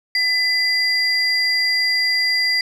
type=tone pair together; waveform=sine; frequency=2009 / 4774 Hz; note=B6 / D8; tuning=+29 / +28 cents; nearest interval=octave + minor third; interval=1499 cents; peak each=-17 dBFS; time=0.15-2.61 s; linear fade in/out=2 ms; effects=tanh soft clip ceiling -11 dBFS